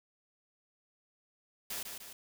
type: noise with echo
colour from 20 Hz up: white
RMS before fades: -39 dBFS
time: 1.7-1.83 s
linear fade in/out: 5 ms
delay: 150 ms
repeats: 2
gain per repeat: -5 dB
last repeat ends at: 2.13 s
effects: none